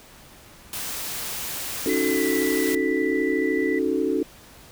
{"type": "noise", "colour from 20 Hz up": "white", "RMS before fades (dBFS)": -31, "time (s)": [0.73, 2.75], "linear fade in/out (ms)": 2}
{"type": "chord", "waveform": "sine", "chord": "D# half-diminished seventh", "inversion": "third", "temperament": "equal", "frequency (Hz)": [277.2, 311.1, 370, 440], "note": ["C#4", "D#4", "F#4", "A4"], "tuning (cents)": [0, 0, 0, 0], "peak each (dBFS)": -26, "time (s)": [1.86, 4.23], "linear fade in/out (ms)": 2}
{"type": "tone with pitch glide", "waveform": "sine", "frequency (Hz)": [2021, 1977.1], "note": ["B6", "B6"], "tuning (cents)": [39, 1], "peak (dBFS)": -29, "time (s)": [1.89, 3.79], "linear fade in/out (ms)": 5, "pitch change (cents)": -38, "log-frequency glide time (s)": [2.08, 2.24]}
{"effects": ["pink hiss -48 dBFS RMS until 4.71 s"]}